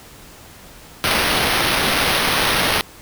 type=noise with sample-and-hold; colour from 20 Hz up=white; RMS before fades=-18 dBFS; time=1.04-2.81 s; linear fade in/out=0 ms; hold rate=7350 Hz; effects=pink hiss -42 dBFS RMS until 3.01 s